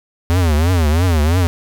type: tone with vibrato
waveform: square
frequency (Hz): 82.5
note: E2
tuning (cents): +2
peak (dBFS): -12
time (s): 0.3-1.47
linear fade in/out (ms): 0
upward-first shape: triangle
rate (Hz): 3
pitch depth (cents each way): 230
effects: none